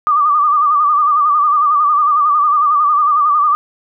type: tone with vibrato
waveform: sine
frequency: 1188 Hz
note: D6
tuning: 20 cents sharp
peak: -9 dBFS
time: 0.07-3.55 s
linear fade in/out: 0 ms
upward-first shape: sine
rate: 11 Hz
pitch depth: 72 cents each way
effects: none